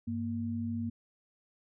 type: tone pair together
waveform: sine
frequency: 98.69 / 233.1 Hz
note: G2 / A#3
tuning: +12 / 0 cents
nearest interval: octave + minor third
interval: 1488 cents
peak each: -37 / -33 dBFS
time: 0.07-0.9 s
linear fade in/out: 10 ms
effects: none